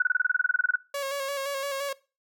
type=tone bursts; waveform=sine; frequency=1480 Hz; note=F#6; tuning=in tune; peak=-18 dBFS; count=16; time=0-0.758 s; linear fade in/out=5 ms; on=23 ms; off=26 ms
type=tone with vibrato; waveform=sawtooth; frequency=554 Hz; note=C#5; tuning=1 cent flat; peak=-25 dBFS; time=0.94-1.93 s; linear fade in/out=5 ms; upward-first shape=square; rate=5.8 Hz; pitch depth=33 cents each way
effects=noise-tail reverb RT60 0.3 s tail -20 dB re dry